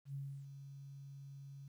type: tone with ADSR envelope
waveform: sine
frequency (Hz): 138.59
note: C#3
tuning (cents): 0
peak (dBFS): -40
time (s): 0.05-1.68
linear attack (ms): 94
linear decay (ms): 310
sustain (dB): -9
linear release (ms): 4
effects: 12-bit